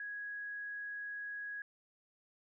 sine tone, 1662 Hz, G#6, 1 cent sharp, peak -40 dBFS, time 0-1.62 s, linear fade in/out 2 ms, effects none

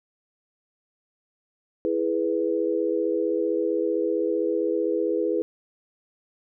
sine chord, E major, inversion none, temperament equal with one note detuned, 329.6 / 418.4 / 493.9 Hz, E4 / G#4 / B4, 0 / +13 / 0 cents, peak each -26 dBFS, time 1.85-5.42 s, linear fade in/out 0 ms, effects none

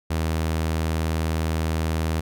sawtooth tone with vibrato, 80 Hz, D#2, 49 cents sharp, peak -18 dBFS, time 0.1-2.21 s, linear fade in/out 10 ms, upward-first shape sine, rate 19 Hz, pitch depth 10 cents each way, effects none

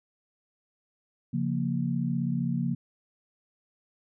sine chord, Bb minor, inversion first, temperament equal, 138.59 / 174.61 / 233.1 Hz, Db3 / F3 / Bb3, 0 / 0 / 0 cents, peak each -30 dBFS, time 1.33-2.75 s, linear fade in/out 10 ms, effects none

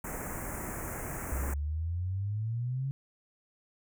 pink band-stop noise, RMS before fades -38 dBFS, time 0.04-1.54 s, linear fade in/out 5 ms, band 2200 to 6700 Hz, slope 48 dB/octave
sine exponential sweep, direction up, 63.5 to 138.59 Hz, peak -30 dBFS, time 1.32-2.91 s, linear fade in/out 0 ms
effects none

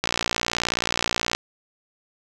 click train, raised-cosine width 0.2 ms, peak -4 dBFS, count 78, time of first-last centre 0.04-1.35 s, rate 58.8 Hz, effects none

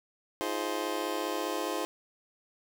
25% pulse chord, F minor seventh, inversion third, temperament just, 314.3 / 349.2 / 419.1 / 523.8 Hz, Eb4 / F4 / Ab4 / C5, +18 / 0 / +16 / +2 cents, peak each -33 dBFS, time 0.41-1.85 s, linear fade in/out 0 ms, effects none

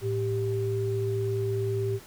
sine tone pair together, 110 / 392 Hz, A2 / G4, 0 / 0 cents, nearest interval octave + minor seventh, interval 2200 cents, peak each -28 dBFS, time 0.01-2 s, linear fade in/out 50 ms, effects pink hiss -49 dBFS RMS until 2.06 s

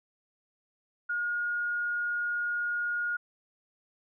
sine tone, 1432 Hz, F6, 43 cents sharp, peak -28 dBFS, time 1.09-3.17 s, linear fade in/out 10 ms, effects none

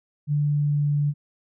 sine tone with pitch glide, 146.83 to 145.73 Hz, D3 to D3, 0 to -13 cents, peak -19 dBFS, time 0.27-1.14 s, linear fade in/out 50 ms, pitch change -13 cents, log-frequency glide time 0.4-0.93 s, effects none

